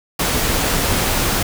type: noise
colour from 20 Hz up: pink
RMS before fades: -18 dBFS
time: 0.19-1.43 s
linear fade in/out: 5 ms
effects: none